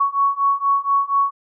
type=beating tone pair; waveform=sine; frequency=1112 / 1116.2 Hz; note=C#6 / C#6; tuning=+5 / +12 cents; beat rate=4.2 Hz; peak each=-19 / -18 dBFS; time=0-1.31 s; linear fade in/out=10 ms; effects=none